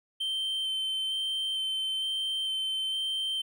triangle tone with vibrato, 3108 Hz, G7, 16 cents flat, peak -27 dBFS, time 0.2-3.42 s, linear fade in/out 10 ms, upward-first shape square, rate 1.1 Hz, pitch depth 9 cents each way, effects none

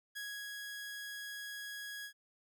sawtooth tone with ADSR envelope, 1661.2 Hz, G#6, in tune, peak -37 dBFS, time 0.15-2.13 s, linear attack 19 ms, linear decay 300 ms, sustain -2 dB, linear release 83 ms, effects none

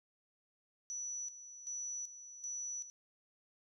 sine tone with tremolo, 5920 Hz, F#8, in tune, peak -39 dBFS, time 0.9-2.9 s, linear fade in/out 0 ms, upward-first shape square, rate 1.3 Hz, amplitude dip 70%, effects none

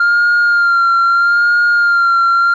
sine tone with vibrato, 1396.9 Hz, F6, in tune, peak -6 dBFS, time 0-2.54 s, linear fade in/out 5 ms, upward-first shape sine, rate 0.78 Hz, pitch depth 33 cents each way, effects tanh soft clip ceiling -7 dBFS

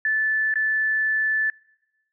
sine tone with dropouts, 1748 Hz, A6, 12 cents flat, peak -19 dBFS, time 0.05-1.5 s, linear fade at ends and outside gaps 2 ms, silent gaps 0.54-0.556 s, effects noise-tail reverb RT60 1.0 s tail -25 dB re dry

